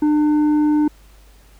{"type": "tone with tanh clipping", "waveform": "sine", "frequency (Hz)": 300, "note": "D4", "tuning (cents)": 37, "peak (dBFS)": -14, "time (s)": [0.02, 0.88], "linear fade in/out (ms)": 5, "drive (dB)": 6, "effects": ["added 50 Hz sine -45 dBFS peak until 1.59 s", "pink hiss -53 dBFS RMS until 1.59 s"]}